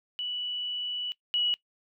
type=tone pair in turn; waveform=sine; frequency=2955 / 2928 Hz; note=F#7 / F#7; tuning=-3 / -19 cents; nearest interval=unison; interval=16 cents; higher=first; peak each=-30 / -24 dBFS; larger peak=second; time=0.19-1.12 / 1.34-1.54 s; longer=first; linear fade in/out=0 ms; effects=noise-tail reverb RT60 0.1 s tail -20 dB re dry